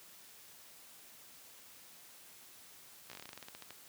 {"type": "slowing click train", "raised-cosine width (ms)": 0.2, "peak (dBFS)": -30, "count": 16, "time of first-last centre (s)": [3.1, 3.706], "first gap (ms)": 15, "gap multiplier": 1.13, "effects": ["white hiss -57 dBFS RMS until 3.88 s", "high-pass 80 Hz 12 dB/octave"]}